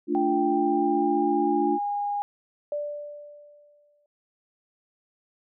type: chord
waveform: sine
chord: D minor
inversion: second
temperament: equal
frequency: 220 / 293.7 / 349.2 Hz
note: A3 / D4 / F4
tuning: 0 / 0 / 0 cents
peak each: -31 / -25 / -25 dBFS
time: 0.07-1.79 s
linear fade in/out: 50 ms
type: tone with pitch glide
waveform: sine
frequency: 784 to 816.8 Hz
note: G5 to G#5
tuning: 0 to -29 cents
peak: -25 dBFS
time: 0.15-2.22 s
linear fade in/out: 0 ms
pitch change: +71 cents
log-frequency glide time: 0.4-1.66 s
type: tone with exponential decay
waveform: sine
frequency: 587.3 Hz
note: D5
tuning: in tune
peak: -25 dBFS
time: 2.72-4.06 s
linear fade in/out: 2 ms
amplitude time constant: 290 ms
effects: none